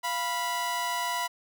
sawtooth tone pair together, 696 / 983.2 Hz, F5 / B5, -6 / -8 cents, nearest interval tritone, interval 598 cents, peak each -31 / -25 dBFS, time 0.03-1.28 s, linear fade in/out 20 ms, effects none

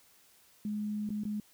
sine tone with dropouts, 210 Hz, G#3, 19 cents sharp, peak -32 dBFS, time 0.65-1.4 s, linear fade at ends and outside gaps 2 ms, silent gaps 1.092-1.103 / 1.236-1.252 s, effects white hiss -63 dBFS RMS until 1.53 s

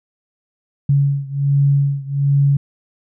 sine beating tone pair, 140 / 141.3 Hz, C#3 / C#3, +18 / +34 cents, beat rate 1.3 Hz, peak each -15 / -17 dBFS, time 0.89-2.57 s, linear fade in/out 5 ms, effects none

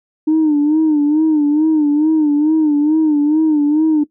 sine tone with vibrato, 303.8 Hz, D#4, 41 cents flat, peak -8 dBFS, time 0.27-4.04 s, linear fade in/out 10 ms, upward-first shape sine, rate 2.3 Hz, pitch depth 80 cents each way, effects noise-tail reverb RT60 0.1 s tail -17 dB re dry + tanh soft clip ceiling -7 dBFS

